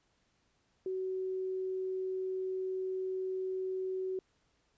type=tone; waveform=sine; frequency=375.5 Hz; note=F#4; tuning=26 cents sharp; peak=-33 dBFS; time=0.86-4.19 s; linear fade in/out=2 ms; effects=pink hiss -74 dBFS RMS until 4.77 s + resampled to 16000 Hz